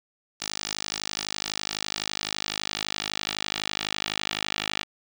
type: tone with band-pass filter sweep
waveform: 10% pulse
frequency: 51.91 Hz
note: G#1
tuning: in tune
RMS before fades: -32 dBFS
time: 0.4-4.84 s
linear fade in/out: 20 ms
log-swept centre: 5400 to 3200 Hz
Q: 1.6
effects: none